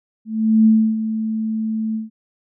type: tone with ADSR envelope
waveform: sine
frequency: 220 Hz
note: A3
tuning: in tune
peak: -8 dBFS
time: 0.25-2.1 s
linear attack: 410 ms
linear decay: 300 ms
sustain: -11 dB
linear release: 150 ms
effects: none